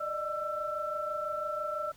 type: tone cluster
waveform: sine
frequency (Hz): 594 / 620 / 1336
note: D5 / D#5 / E6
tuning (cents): +20 / -6 / +23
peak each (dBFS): -37 / -38 / -34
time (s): 0-1.92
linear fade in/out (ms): 10
effects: pink hiss -59 dBFS RMS until 1.96 s